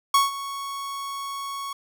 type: tone with ADSR envelope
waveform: 45% pulse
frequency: 1108.7 Hz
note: C#6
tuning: in tune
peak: -14 dBFS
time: 0.14-1.73 s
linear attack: 4 ms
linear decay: 160 ms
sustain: -16 dB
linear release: 4 ms
effects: none